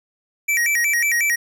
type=tone with vibrato; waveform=square; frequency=2094 Hz; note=C7; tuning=1 cent sharp; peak=-17 dBFS; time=0.48-1.36 s; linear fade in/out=10 ms; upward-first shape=square; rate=5.5 Hz; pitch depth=180 cents each way; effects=none